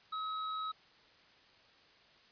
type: tone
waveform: square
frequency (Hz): 1279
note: D#6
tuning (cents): +47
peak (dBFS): -37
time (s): 0.12-0.72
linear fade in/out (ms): 10
effects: white hiss -63 dBFS RMS until 2.31 s + resampled to 11025 Hz